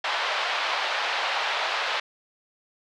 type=band-pass noise; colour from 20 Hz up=pink; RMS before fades=-27 dBFS; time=0.04-2 s; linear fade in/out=5 ms; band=670 to 4100 Hz; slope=24 dB/octave; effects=none